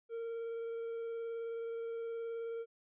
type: tone with vibrato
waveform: triangle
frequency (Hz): 460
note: A#4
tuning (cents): -23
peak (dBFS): -36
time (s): 0.09-2.66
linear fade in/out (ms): 50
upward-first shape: triangle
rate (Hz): 19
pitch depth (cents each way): 13
effects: resampled to 8000 Hz